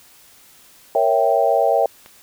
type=chord; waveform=sine; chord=A# diminished seventh; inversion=none; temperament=equal; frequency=466.2 / 554.4 / 659.3 / 784 Hz; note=A#4 / C#5 / E5 / G5; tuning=0 / 0 / 0 / 0 cents; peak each=-21 / -19 / -18 / -19 dBFS; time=0.95-1.86 s; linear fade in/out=2 ms
type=click; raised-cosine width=0.3 ms; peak=-24 dBFS; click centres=2.061 s
effects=white hiss -49 dBFS RMS until 2.22 s